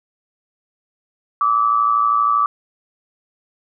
sine tone pair together, 1160 / 1272.6 Hz, D6 / D#6, -22 / +39 cents, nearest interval major second, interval 161 cents, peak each -14 / -20 dBFS, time 1.41-2.46 s, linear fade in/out 2 ms, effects none

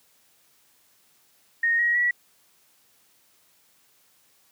sine tone with pitch steps, 1856 / 1896.1 / 1937.1 Hz, A#6 / A#6 / B6, -8 / +29 / -34 cents, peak -19 dBFS, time 1.63-2.11 s, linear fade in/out 5 ms, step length 160 ms, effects white hiss -62 dBFS RMS until 4.51 s + high-pass 80 Hz 12 dB/octave

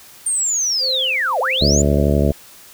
sine linear two-way sweep, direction down then up, 8900 to 455.4 to 7280 Hz, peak -16 dBFS, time 0.26-1.82 s, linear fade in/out 5 ms, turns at 1.4 s
sine tone with tremolo, 521 Hz, C5, 7 cents flat, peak -24 dBFS, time 0.79-2.07 s, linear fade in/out 50 ms, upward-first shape triangle, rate 1.7 Hz, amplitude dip 95%
harmonic tone, 71.9 Hz, D2, 36 cents flat, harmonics 1 / 2 / 3 / 4 / 5 / 6 / 7 / 8 / 9, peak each -17 / -19 / -20 / -24 / -24 / -24 / -27 / -24 / -25 dBFS, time 1.61-2.32 s, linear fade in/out 5 ms
effects white hiss -43 dBFS RMS until 2.73 s

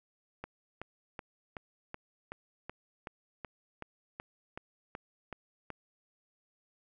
click train, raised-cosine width 0.5 ms, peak -25 dBFS, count 15, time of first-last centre 0.44-5.703 s, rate 2.66 Hz, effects none

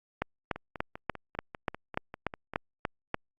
two click trains, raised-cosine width 0.5 ms, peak -13 / -24 dBFS, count 11 / 11, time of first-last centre 0.22-3.144 / 0.56-2.536 s, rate 3.42 / 5.06 Hz, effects Opus 48 kbps

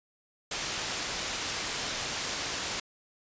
white low-pass noise, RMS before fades -34 dBFS, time 0.51-2.8 s, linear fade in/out 5 ms, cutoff 6500 Hz, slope 12 dB/octave, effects resampled to 16000 Hz

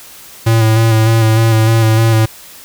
square tone with vibrato, 112 Hz, A2, 31 cents sharp, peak -8 dBFS, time 0.46-2.26 s, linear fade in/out 10 ms, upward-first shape square, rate 3.3 Hz, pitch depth 22 cents each way, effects white hiss -36 dBFS RMS until 2.64 s

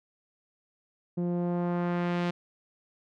sawtooth tone with low-pass filter sweep, 174.9 Hz, F3, 3 cents sharp, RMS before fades -29 dBFS, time 1.17-2.31 s, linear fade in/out 10 ms, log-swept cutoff 370 to 3700 Hz, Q 0.91, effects none

